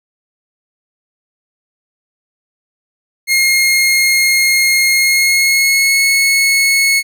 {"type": "tone with pitch glide", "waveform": "sawtooth", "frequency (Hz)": [2142, 2191], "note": ["C7", "C#7"], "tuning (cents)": [40, -21], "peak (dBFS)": -6, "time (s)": [3.27, 7.03], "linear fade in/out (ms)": 50, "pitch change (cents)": 39, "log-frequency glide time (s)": [4.91, 6.04], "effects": []}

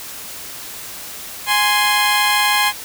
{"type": "tone pair together", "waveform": "15% pulse", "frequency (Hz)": [830.6, 1046.5], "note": ["G#5", "C6"], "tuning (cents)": [0, 0], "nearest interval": "major third", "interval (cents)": 400, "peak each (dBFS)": -10, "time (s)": [1.46, 2.73], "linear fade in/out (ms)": 50, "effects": ["white hiss -32 dBFS RMS until 2.84 s"]}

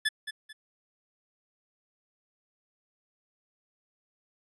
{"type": "tone with echo", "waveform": "25% pulse", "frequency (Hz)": 1734, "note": "A6", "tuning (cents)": -26, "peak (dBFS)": -20, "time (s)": [0.05, 0.09], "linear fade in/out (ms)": 10, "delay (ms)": 220, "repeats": 2, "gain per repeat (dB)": -10, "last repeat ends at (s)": 0.53, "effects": ["resampled to 22050 Hz"]}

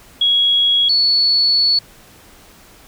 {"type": "tone pair in turn", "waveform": "sine", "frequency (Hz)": [3322, 4422], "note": ["G#7", "C#8"], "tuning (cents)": [0, -5], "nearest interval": "perfect fourth", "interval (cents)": 495, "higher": "second", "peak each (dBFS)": -11, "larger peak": "neither", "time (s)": [[0.21, 0.89], [0.89, 1.79]], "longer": "second", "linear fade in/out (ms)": 5, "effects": ["pink hiss -45 dBFS RMS until 2.87 s"]}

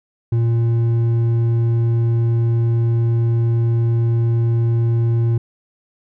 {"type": "tone with hard clipping", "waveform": "sine", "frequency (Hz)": 116.1, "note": "A#2", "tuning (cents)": -7, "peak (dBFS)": -15, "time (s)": [0.32, 5.38], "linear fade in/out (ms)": 5, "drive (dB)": 5, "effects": []}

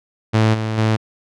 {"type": "tone with level steps", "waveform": "sawtooth", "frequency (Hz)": 110, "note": "A2", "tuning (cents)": 0, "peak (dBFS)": [-8, -16, -10], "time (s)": [0.33, 0.97], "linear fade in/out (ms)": 20, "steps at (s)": [0.53, 0.77], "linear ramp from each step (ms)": 20, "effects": ["low-pass 5000 Hz 12 dB/octave"]}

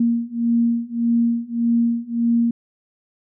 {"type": "beating tone pair", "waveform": "sine", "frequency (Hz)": [233.1, 234.8], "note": ["A#3", "A#3"], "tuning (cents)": [0, 13], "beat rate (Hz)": 1.7, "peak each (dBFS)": [-20, -19], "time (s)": [0, 2.51], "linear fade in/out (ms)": 5, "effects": []}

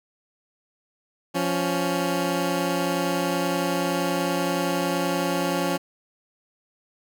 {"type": "tone pair together", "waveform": "15% pulse", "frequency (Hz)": [175.6, 278.7], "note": ["F3", "C#4"], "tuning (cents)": [10, 9], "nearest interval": "minor sixth", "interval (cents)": 799, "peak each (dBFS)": -19, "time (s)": [1.34, 5.78], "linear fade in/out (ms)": 20, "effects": []}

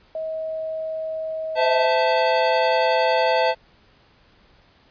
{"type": "tone", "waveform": "sine", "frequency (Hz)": 637, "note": "D#5", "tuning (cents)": 41, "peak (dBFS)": -25, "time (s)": [0.15, 1.86], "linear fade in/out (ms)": 2}
{"type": "chord", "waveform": "square", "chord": "A minor", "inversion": "first", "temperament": "equal with one note detuned", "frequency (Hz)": [514, 659.3, 880], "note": ["C5", "E5", "A5"], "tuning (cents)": [-31, 0, 0], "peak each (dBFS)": -22, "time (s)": [1.55, 3.55], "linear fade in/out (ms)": 50}
{"effects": ["pink hiss -56 dBFS RMS until 4.9 s", "resampled to 11025 Hz"]}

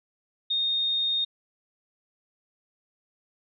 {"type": "tone", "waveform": "sine", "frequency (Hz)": 3690, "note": "A#7", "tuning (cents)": -18, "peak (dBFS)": -23, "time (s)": [0.5, 1.25], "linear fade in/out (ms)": 10, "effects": []}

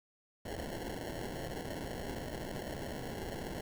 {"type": "noise with sample-and-hold", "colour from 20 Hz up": "white", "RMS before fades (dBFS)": -41, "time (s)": [0.45, 3.61], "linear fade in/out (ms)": 5, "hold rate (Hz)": 1225, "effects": []}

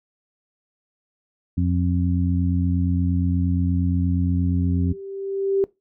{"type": "harmonic tone", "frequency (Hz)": 88.5, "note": "F2", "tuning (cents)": 23, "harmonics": [1, 2, 3], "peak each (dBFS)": [-20, -23, -25], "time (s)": [1.57, 4.93], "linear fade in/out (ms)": 10}
{"type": "tone with exponential growth", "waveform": "sine", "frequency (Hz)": 391.6, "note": "G4", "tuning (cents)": -2, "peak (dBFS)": -15, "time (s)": [4.21, 5.64], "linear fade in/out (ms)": 0, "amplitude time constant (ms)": 310}
{"effects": ["noise-tail reverb RT60 0.2 s tail -21 dB re dry"]}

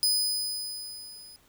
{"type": "tone with level ramp", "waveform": "sawtooth", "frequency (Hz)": 5000, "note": "D#8", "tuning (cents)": 8, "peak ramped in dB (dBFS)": [-18, -44], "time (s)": [0.03, 1.36], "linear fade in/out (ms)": 0, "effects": ["pink hiss -62 dBFS RMS until 1.48 s"]}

